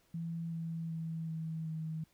sine tone with pitch steps, 166.4 / 164.49 / 162.6 / 160.73 / 158.89 Hz, E3 / E3 / E3 / E3 / D#3, +17 / -3 / -23 / -43 / +37 cents, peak -36 dBFS, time 0.14-2.04 s, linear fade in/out 5 ms, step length 380 ms, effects pink hiss -71 dBFS RMS until 2.13 s

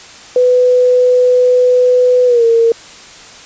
sine tone with pitch glide, 498.9 to 460.1 Hz, B4 to A#4, +17 to -23 cents, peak -6 dBFS, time 0.36-2.72 s, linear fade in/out 2 ms, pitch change -140 cents, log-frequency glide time 2.26-2.44 s, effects white hiss -35 dBFS RMS until 3.45 s + resampled to 16000 Hz

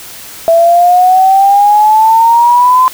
sine exponential sweep, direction up, 659.3 to 1031 Hz, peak -3 dBFS, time 0.48-2.88 s, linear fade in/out 0 ms, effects white hiss -29 dBFS RMS until 2.93 s

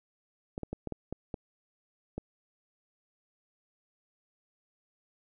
clicks, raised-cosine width 2 ms, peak -22 dBFS, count 8, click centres 0.579 / 0.633 / 0.73 / 0.873 / 0.923 / 1.126 / 1.342 / 2.18 s, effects none

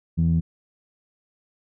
sawtooth tone with low-pass filter, 82.41 Hz, E2, in tune, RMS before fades -20 dBFS, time 0.17-0.41 s, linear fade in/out 20 ms, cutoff 180 Hz, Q 5.4, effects none

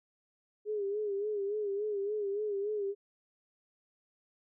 sine tone with vibrato, 410.5 Hz, G#4, 20 cents flat, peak -31 dBFS, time 0.65-2.95 s, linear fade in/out 50 ms, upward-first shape sine, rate 3.5 Hz, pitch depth 74 cents each way, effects none

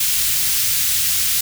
white band-stop noise, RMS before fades -18 dBFS, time 0-1.41 s, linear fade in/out 5 ms, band 120 to 2400 Hz, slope 12 dB/octave, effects none

